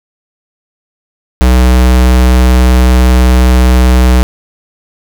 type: tone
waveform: square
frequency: 62.6 Hz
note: B1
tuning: 24 cents sharp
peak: -4 dBFS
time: 1.41-4.23 s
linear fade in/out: 0 ms
effects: none